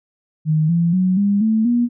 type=tone with pitch steps; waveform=sine; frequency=155.56 / 169.64 / 184.99 / 201.7 / 220 / 239.9 Hz; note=D#3 / E3 / F#3 / G3 / A3 / A#3; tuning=0 / +50 / 0 / +50 / 0 / +50 cents; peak=-13 dBFS; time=0.45-1.89 s; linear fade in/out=50 ms; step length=240 ms; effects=none